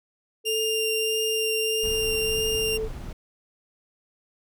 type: tone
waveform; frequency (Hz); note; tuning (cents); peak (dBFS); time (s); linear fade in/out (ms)
sine; 439.7; A4; -1; -26; 0.44-2.89; 50
type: tone with vibrato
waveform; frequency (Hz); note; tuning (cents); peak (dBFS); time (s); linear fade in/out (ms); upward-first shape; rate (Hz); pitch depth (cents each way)
sawtooth; 2794; F7; 0; -22; 0.45-2.78; 20; triangle; 1.6; 11
type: noise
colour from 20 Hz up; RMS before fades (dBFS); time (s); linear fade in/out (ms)
brown; -35; 1.83-3.13; 5
effects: none